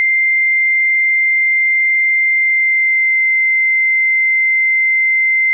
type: tone with pitch glide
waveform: sine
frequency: 2093 to 2080 Hz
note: C7 to C7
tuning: 0 to -11 cents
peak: -10 dBFS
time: 0-5.53 s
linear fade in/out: 0 ms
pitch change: -11 cents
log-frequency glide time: 2.37-3.2 s
effects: none